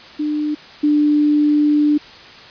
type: tone pair in turn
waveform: sine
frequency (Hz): 300 / 296.7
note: D4 / D4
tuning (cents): +37 / +18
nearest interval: unison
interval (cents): 19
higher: first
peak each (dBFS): -17 / -11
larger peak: second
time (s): 0.19-0.55 / 0.83-1.98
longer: second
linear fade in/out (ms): 10
effects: white hiss -39 dBFS RMS until 2.5 s + resampled to 11025 Hz